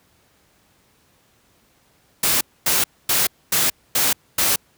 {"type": "noise bursts", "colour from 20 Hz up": "white", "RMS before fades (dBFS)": -18, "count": 6, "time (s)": [2.23, 4.56], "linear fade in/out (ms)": 5, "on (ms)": 180, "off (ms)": 250, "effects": ["pink hiss -59 dBFS RMS until 4.77 s", "high-pass 60 Hz 12 dB/octave"]}